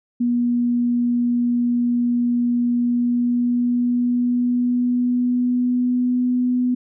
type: tone with pitch glide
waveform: sine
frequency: 241.1 to 248.7 Hz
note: B3 to B3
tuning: -41 to +12 cents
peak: -16 dBFS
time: 0.2-6.75 s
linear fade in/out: 10 ms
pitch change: +53 cents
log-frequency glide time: 2.76-6.28 s
effects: none

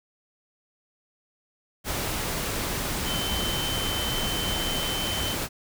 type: tone in noise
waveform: sine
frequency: 3072 Hz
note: G7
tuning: 36 cents flat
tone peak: -30 dBFS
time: 3.04-5.37 s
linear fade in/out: 50 ms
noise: pink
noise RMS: -29 dBFS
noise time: 1.84-5.49 s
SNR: -4 dB
effects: none

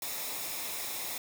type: noise with comb filter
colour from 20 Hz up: white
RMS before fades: -37 dBFS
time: 0.02-1.18 s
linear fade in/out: 2 ms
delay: 0.66 ms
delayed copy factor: -0.5
effects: none

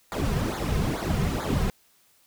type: noise with flanger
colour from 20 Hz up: brown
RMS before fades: -26 dBFS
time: 0.12-1.7 s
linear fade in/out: 0 ms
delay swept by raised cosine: 0.35 to 3.55 ms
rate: 2.3 Hz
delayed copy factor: -1
effects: white hiss -62 dBFS RMS until 2.26 s

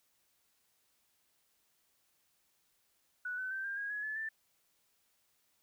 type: tone with pitch steps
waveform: sine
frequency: 1477 / 1515.9 / 1555.8 / 1596.8 / 1638.8 / 1682 / 1726.3 / 1771.7 Hz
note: F#6 / F#6 / G6 / G6 / G#6 / G#6 / A6 / A6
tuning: -3 / +42 / -14 / +32 / -24 / +22 / -33 / +11 cents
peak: -36 dBFS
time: 3.25-4.29 s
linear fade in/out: 5 ms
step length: 130 ms
effects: white hiss -75 dBFS RMS until 5.62 s

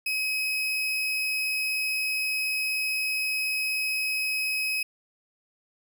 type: tone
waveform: 35% pulse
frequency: 2543 Hz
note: D#7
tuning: 37 cents sharp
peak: -24 dBFS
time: 0.06-4.83 s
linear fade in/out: 5 ms
effects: none

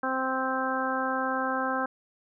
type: harmonic tone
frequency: 261.6 Hz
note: C4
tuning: in tune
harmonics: 1 / 2 / 3 / 4 / 5 / 6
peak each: -33 / -33 / -33 / -33 / -33 / -33 dBFS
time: 0.03-1.86 s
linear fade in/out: 5 ms
effects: none

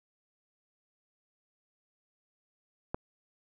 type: click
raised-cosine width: 1 ms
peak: -18 dBFS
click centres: 2.945 s
effects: none

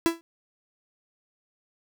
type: tone with exponential decay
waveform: 45% pulse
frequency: 333.2 Hz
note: E4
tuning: 19 cents sharp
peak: -15 dBFS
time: 0.06-0.21 s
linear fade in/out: 0 ms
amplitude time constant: 31 ms
effects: none

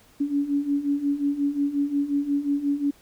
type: beating tone pair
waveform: sine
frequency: 281.1 / 286.7 Hz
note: C#4 / D4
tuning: +24 / -42 cents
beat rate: 5.6 Hz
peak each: -27 / -23 dBFS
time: 0.2-2.91 s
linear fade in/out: 10 ms
effects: pink hiss -56 dBFS RMS until 3.01 s

